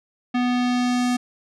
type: tone with low-pass filter sweep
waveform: square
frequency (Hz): 246.9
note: B3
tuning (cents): 0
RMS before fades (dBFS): -21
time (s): 0.34-1.17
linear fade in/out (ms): 10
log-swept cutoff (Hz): 2900 to 8800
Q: 1.1
effects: none